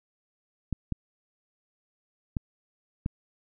clicks, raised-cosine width 5 ms, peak -16 dBFS, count 4, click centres 0.727 / 0.923 / 2.368 / 3.061 s, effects none

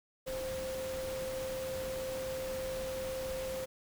sine tone in noise, 523.3 Hz, C5, in tune, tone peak -36 dBFS, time 0.26-3.66 s, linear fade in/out 20 ms, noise pink, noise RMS -44 dBFS, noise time 0.26-3.66 s, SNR +5 dB, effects none

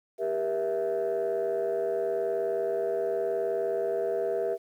sine chord, E diminished, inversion first, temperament just, 395.6 / 474.7 / 659.3 Hz, G4 / Bb4 / E5, +16 / +31 / 0 cents, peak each -29 dBFS, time 0.18-4.58 s, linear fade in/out 50 ms, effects tanh soft clip ceiling -21 dBFS + 10-bit

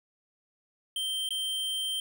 square tone with dropouts, 3136 Hz, G7, in tune, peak -30 dBFS, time 0.96-2 s, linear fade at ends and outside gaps 2 ms, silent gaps 1.29-1.306 s, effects none

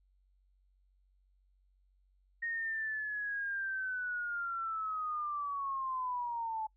sine linear sweep, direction down, 1864.7 to 864 Hz, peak -34 dBFS, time 2.42-6.67 s, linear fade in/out 10 ms, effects noise-tail reverb RT60 0.1 s tail -23 dB re dry + added 47 Hz sine -67 dBFS peak until 6.76 s

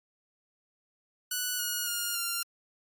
5% pulse tone with pitch steps, 1480 / 1448.7 / 1418.1 / 1388.1 Hz, F#6 / F#6 / F6 / F6, 0 / -37 / +26 / -11 cents, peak -19 dBFS, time 1.31-2.43 s, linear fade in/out 5 ms, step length 280 ms, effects AAC 64 kbps

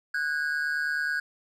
triangle tone pair together, 1480 / 1629.2 Hz, F#6 / G#6, 0 / -34 cents, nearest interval major second, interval 166 cents, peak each -27 dBFS, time 0.14-1.2 s, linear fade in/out 5 ms, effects none

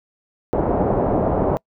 white low-pass noise, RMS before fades -19 dBFS, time 0.53-1.57 s, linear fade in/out 0 ms, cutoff 740 Hz, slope 24 dB/octave, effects noise-tail reverb RT60 0.1 s tail -26 dB re dry

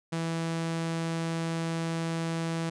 sawtooth tone, 164.81 Hz, E3, in tune, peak -25 dBFS, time 0.12-2.7 s, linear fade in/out 10 ms, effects resampled to 22050 Hz

